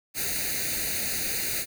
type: noise with comb filter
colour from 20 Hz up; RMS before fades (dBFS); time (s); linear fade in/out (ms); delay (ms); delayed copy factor
white; -29; 0.14-1.66; 50; 0.46; +0.85
effects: none